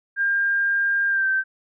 sine tone with pitch glide, 1603 to 1554.7 Hz, G6 to G6, +38 to -15 cents, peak -18 dBFS, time 0.16-1.44 s, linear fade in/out 50 ms, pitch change -53 cents, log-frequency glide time 1.08-1.28 s, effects none

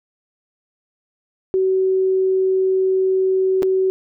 sine tone with dropouts, 378.1 Hz, F#4, 38 cents sharp, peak -14 dBFS, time 1.54-3.9 s, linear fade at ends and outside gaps 0 ms, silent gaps 3.623-3.63 s, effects none

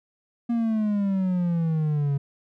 triangle exponential sweep, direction down, 238 to 138.3 Hz, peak -19 dBFS, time 0.49-2.18 s, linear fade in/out 10 ms, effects none

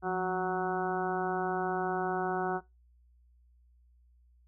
harmonic tone with a mistuned harmonic, 185 Hz, F#3, in tune, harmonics 1 / 2 / 3 / 4 / 5 / 6 / 7 / 8, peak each -38 / -33 / -45 / -33 / -41 / -42 / -41 / -40 dBFS, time 0.02-2.61 s, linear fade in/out 50 ms, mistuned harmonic 1, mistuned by -82 cents, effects noise-tail reverb RT60 0.2 s tail -21 dB re dry + added 60 Hz sine -60 dBFS peak until 4.47 s

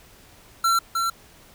square tone pair in turn, 1353 / 1353 Hz, E6 / E6, +45 / +45 cents, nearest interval unison, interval 0 cents, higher neither, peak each -18 / -22 dBFS, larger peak first, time 0.64-0.79 / 0.95-1.1 s, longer neither, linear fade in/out 5 ms, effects pink hiss -51 dBFS RMS until 1.54 s

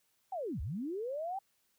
sine linear two-way sweep, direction down then up, 798 to 56.3 to 798 Hz, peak -35 dBFS, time 0.32-1.39 s, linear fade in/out 5 ms, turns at 0.61 s, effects white hiss -75 dBFS RMS until 1.78 s

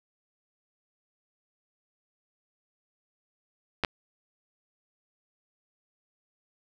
clicks, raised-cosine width 0.3 ms, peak -10 dBFS, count 2, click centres 3.837 / 3.848 s, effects none

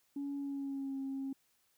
sine tone with pitch glide, 281.6 to 270.3 Hz, C#4 to C#4, +27 to -44 cents, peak -35 dBFS, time 0.16-1.33 s, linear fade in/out 5 ms, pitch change -71 cents, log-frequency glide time 0.37-0.97 s, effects tanh soft clip ceiling -33 dBFS + white hiss -74 dBFS RMS until 1.77 s

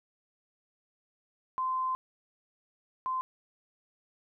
sine tone pair in turn, 1035 / 1035 Hz, C6 / C6, -19 / -19 cents, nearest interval unison, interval 0 cents, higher neither, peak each -28 / -29 dBFS, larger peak first, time 1.58-1.95 / 3.06-3.21 s, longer first, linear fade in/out 0 ms, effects none

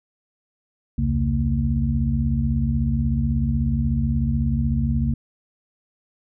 sine tone cluster, 65.3 / 81.6 / 135.3 / 228.9 Hz, C2 / E2 / C#3 / A#3, -3 / -17 / -42 / -31 cents, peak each -23 / -27 / -23 / -24 dBFS, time 0.98-5.14 s, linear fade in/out 5 ms, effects none

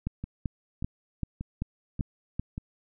two click trains, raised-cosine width 5 ms, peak -22 / -17 dBFS, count 5 / 7, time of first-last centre 0.24-2.579 / 0.07-2.396 s, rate 1.71 / 2.58 Hz, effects none

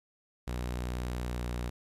sawtooth tone with pitch glide, 61.1 to 60.36 Hz, B1 to B1, -18 to -39 cents, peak -29 dBFS, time 0.47-1.7 s, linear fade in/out 10 ms, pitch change -21 cents, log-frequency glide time 1.26-1.47 s, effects resampled to 32000 Hz + 11-bit

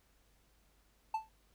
triangle tone with exponential decay, 880 Hz, A5, in tune, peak -27 dBFS, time 1.14-1.29 s, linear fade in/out 5 ms, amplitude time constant 31 ms, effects added 50 Hz sine -70 dBFS peak until 1.54 s + pink hiss -72 dBFS RMS until 1.54 s

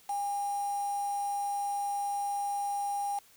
sine tone with quantisation, 810 Hz, G#5, 43 cents flat, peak -30 dBFS, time 0.09-3.19 s, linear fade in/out 5 ms, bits 7, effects white hiss -60 dBFS RMS until 3.36 s

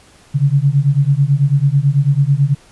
sine beating tone pair, 136.1 / 145.2 Hz, C#3 / D3, -31 / -19 cents, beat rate 9.1 Hz, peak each -13 dBFS, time 0.34-2.55 s, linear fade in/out 20 ms, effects pink hiss -47 dBFS RMS until 2.71 s + resampled to 24000 Hz

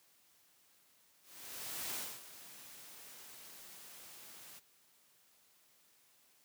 white noise with ADSR envelope, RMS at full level -40 dBFS, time 1.22-4.6 s, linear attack 720 ms, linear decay 260 ms, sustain -14 dB, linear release 19 ms, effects white hiss -69 dBFS RMS until 6.44 s + high-pass 100 Hz 12 dB/octave

